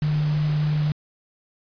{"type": "tone in noise", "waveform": "sine", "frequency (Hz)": 150.6, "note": "D3", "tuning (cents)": 44, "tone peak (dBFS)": -19, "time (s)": [0.02, 0.92], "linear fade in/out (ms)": 2, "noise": "pink", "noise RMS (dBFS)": -37, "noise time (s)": [0.02, 0.92], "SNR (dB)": 15, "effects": ["resampled to 11025 Hz"]}